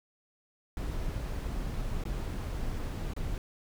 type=noise with dropouts; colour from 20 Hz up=brown; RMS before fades=-34 dBFS; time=0.77-3.38 s; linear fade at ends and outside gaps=1 ms; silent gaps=2.038-2.052 / 3.135-3.164 s; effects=none